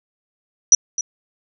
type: tone with echo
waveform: sine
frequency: 5870 Hz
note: F#8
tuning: 15 cents flat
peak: -5 dBFS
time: 0.72-0.75 s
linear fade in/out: 2 ms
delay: 260 ms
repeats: 1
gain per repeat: -14 dB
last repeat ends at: 1.01 s
effects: none